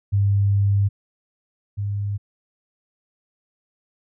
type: tone pair in turn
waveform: sine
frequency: 100 / 101.45 Hz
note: G2 / G#2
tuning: +35 / -40 cents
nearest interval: unison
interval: 25 cents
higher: second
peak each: -15 / -22 dBFS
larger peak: first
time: 0.12-0.89 / 1.77-2.18 s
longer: first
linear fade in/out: 20 ms
effects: none